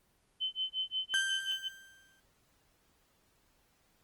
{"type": "tone with tremolo", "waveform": "sine", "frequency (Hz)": 3059, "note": "G7", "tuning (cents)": -43, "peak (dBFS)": -30, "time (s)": [0.4, 1.69], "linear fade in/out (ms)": 20, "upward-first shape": "sine", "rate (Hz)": 5.6, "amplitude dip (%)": 100}
{"type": "tone with exponential decay", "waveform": "35% pulse", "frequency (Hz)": 1571, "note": "G6", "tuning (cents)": 3, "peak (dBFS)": -26, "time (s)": [1.14, 2.2], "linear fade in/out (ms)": 0, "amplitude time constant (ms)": 230}
{"effects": ["pink hiss -71 dBFS RMS until 4.03 s", "Opus 24 kbps"]}